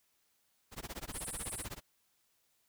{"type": "noise with tremolo", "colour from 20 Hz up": "pink", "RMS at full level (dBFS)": -41, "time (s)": [0.71, 1.81], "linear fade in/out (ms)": 50, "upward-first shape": "sine", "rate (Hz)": 16, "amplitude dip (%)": 100}
{"type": "band-pass noise", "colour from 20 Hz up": "pink", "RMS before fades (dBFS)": -44, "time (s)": [1.11, 1.67], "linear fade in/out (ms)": 50, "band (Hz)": [8200, 11000], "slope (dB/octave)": 96}
{"effects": ["white hiss -75 dBFS RMS until 2.68 s"]}